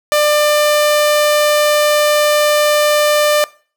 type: tone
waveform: sawtooth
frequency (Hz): 596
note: D5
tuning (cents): +25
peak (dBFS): -6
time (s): 0.12-3.44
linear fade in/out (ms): 0
effects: noise-tail reverb RT60 0.4 s tail -21 dB re dry